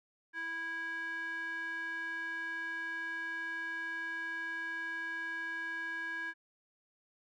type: tone with band-pass filter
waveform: square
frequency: 328.9 Hz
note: E4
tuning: 4 cents flat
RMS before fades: -39 dBFS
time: 0.33-6.34 s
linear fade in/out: 50 ms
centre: 1700 Hz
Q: 6.4
effects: none